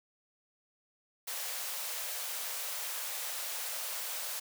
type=high-pass noise; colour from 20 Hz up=white; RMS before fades=-38 dBFS; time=1.27-4.4 s; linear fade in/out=10 ms; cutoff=460 Hz; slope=96 dB/octave; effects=none